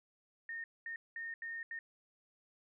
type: tone bursts at uneven times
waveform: sine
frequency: 1835 Hz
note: A#6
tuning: 28 cents flat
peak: -40 dBFS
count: 5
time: 0.49-0.64 / 0.86-0.96 / 1.16-1.34 / 1.42-1.63 / 1.71-1.79 s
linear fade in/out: 2 ms
effects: none

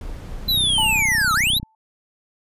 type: noise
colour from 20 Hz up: brown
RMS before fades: -32 dBFS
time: 0.01-1.02 s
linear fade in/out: 2 ms
type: click train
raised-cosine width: 5 ms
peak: -18 dBFS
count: 37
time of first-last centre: 0.48-1.63 s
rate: 31.3 Hz
type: linear two-way sweep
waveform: square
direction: down then up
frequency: 4055 to 1235 to 4055 Hz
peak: -17 dBFS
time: 0.48-1.59 s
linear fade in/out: 10 ms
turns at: 1.34 s
type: tone with exponential decay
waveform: sine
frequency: 880 Hz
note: A5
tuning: in tune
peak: -20 dBFS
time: 0.78-1.75 s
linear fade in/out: 2 ms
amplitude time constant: 210 ms
effects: resampled to 32000 Hz

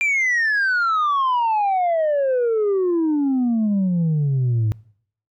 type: exponential sweep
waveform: sine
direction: down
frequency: 2398 to 105.1 Hz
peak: -14 dBFS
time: 0.01-4.72 s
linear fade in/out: 0 ms
effects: noise-tail reverb RT60 0.6 s tail -24 dB re dry + tanh soft clip ceiling -15 dBFS

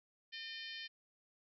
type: harmonic tone with a mistuned harmonic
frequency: 605 Hz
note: D#5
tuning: 49 cents flat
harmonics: 3 / 4 / 5 / 6 / 7 / 8 / 9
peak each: -50 / -52 / -49 / -54 / -53 / -54 / -60 dBFS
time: 0.32-0.88 s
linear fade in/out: 20 ms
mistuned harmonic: 5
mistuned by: +30 cents
effects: none

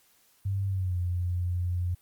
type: tone with pitch glide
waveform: sine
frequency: 98 to 88.83 Hz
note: G2 to F2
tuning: 0 to +30 cents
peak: -26 dBFS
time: 0.45-1.95 s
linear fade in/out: 10 ms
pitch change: -170 cents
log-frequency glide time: 0.67-0.97 s
effects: white hiss -64 dBFS RMS until 2.01 s + Opus 48 kbps

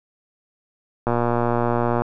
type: click train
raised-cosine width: 1 ms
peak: -7 dBFS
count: 114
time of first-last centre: 1.07-2.02 s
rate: 119 Hz
effects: none

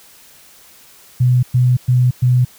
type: tone bursts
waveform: sine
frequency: 125 Hz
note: B2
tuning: 21 cents sharp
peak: -9 dBFS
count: 4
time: 1.2-2.45 s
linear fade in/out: 10 ms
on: 230 ms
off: 110 ms
effects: white hiss -45 dBFS RMS until 2.58 s

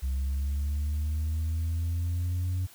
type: linear sweep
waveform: sine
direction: up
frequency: 65.41 to 92.3 Hz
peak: -24 dBFS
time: 0.02-2.67 s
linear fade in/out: 20 ms
effects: tanh soft clip ceiling -25 dBFS + white hiss -53 dBFS RMS until 2.74 s

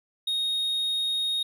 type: tone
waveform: triangle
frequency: 3729 Hz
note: A#7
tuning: in tune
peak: -23 dBFS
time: 0.27-1.43 s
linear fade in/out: 5 ms
effects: none

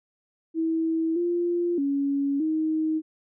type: tone with pitch steps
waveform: sine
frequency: 324.8 / 347.3 / 279.8 / 314.7 Hz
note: E4 / F4 / C#4 / D#4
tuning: -26 / -10 / +16 / +20 cents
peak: -22 dBFS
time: 0.54-3.02 s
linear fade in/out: 50 ms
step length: 620 ms
effects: none

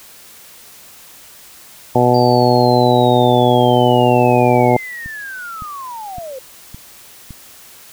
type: harmonic tone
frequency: 123 Hz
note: B2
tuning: 7 cents flat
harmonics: 1 / 2 / 3 / 4 / 5 / 6 / 7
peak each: -17 / -17 / -17 / -17 / -17 / -17 / -17 dBFS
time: 1.95-4.77 s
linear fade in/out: 5 ms
type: linear sweep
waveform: sine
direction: down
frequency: 4699 to 501 Hz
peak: -26 dBFS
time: 2.14-6.39 s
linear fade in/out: 5 ms
type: click train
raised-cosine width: 5 ms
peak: -20 dBFS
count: 5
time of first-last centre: 5.06-7.307 s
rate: 1.78 Hz
effects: white hiss -41 dBFS RMS until 7.92 s

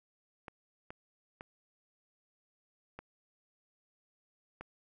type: clicks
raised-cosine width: 0.5 ms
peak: -29 dBFS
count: 5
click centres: 0.482 / 0.905 / 1.409 / 2.99 / 4.61 s
effects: none

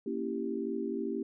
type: chord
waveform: sine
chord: A# diminished seventh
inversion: none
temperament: equal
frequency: 233.1 / 277.2 / 329.6 / 392 Hz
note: A#3 / C#4 / E4 / G4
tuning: 0 / 0 / 0 / 0 cents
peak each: -37 / -38 / -38 / -36 dBFS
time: 0.06-1.23 s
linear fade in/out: 5 ms
effects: none

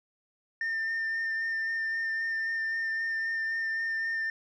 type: tone with vibrato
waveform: sine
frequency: 1805 Hz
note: A6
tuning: 44 cents sharp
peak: -26 dBFS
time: 0.61-4.3 s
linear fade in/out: 2 ms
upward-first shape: sine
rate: 3.8 Hz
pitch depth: 13 cents each way
effects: tanh soft clip ceiling -27 dBFS

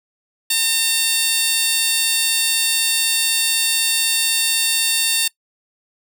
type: tone with high-pass filter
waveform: 15% pulse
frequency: 908 Hz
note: A#5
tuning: 46 cents flat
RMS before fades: -18 dBFS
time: 0.5-5.28 s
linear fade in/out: 5 ms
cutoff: 4700 Hz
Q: 0.95
effects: noise-tail reverb RT60 0.1 s tail -22 dB re dry

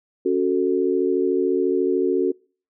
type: chord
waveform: sine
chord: F# minor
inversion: second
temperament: just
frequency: 277.5 / 370 / 444 Hz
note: C#4 / F#4 / A4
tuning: +2 / 0 / +16 cents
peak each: -24 / -19 / -23 dBFS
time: 0.25-2.32 s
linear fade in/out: 10 ms
effects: noise-tail reverb RT60 0.4 s tail -25 dB re dry

